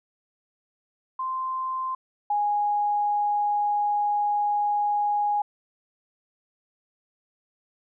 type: tone pair in turn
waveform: sine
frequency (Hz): 1042 / 827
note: C6 / G#5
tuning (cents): -7 / -8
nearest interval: major third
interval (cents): 401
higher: first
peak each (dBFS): -26 / -21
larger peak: second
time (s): 1.19-1.95 / 2.3-5.42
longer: second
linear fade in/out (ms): 5
effects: none